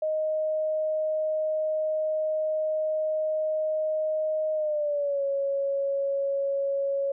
sine tone with pitch glide, 622.3 to 554.4 Hz, D#5 to C#5, 0 to 0 cents, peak -24 dBFS, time 0.02-7.12 s, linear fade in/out 5 ms, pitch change -200 cents, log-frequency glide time 4.54-5.23 s, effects none

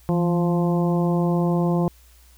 harmonic tone with a mistuned harmonic, 174.6 Hz, F3, in tune, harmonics 1 / 2 / 3 / 4 / 5 / 6, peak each -19 / -25 / -29 / -31 / -33 / -35 dBFS, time 0.09-1.88 s, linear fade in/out 0 ms, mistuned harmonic 1, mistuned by -54 cents, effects added 60 Hz sine -50 dBFS peak until 2.37 s + white hiss -56 dBFS RMS until 2.37 s

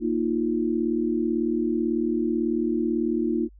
sine chord, Bb suspended fourth, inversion none, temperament equal, 233.1 / 311.1 / 349.2 Hz, Bb3 / Eb4 / F4, 0 / 0 / 0 cents, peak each -26 dBFS, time 0-3.49 s, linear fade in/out 50 ms, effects added 50 Hz sine -47 dBFS peak until 3.59 s

